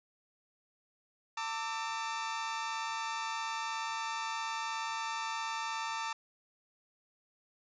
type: tone cluster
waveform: sawtooth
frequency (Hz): 901 / 1169 / 1312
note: A5 / D6 / E6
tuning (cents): +41 / -8 / -9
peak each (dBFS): -33 / -37 / -39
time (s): 1.37-6.13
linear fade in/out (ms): 5
effects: resampled to 16000 Hz